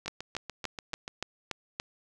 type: two click trains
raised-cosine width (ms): 0.2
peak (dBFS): -15 / -20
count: 7 / 8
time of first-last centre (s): 0.08-1.799 / 0.06-1.079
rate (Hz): 3.49 / 6.87
effects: none